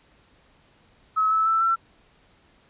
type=tone with pitch steps; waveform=sine; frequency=1286 / 1305.5 / 1325.2 / 1345.3 Hz; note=E6 / E6 / E6 / E6; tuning=-43 / -17 / +9 / +35 cents; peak=-18 dBFS; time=1.16-1.76 s; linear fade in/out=20 ms; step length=150 ms; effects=pink hiss -59 dBFS RMS until 2.69 s + resampled to 8000 Hz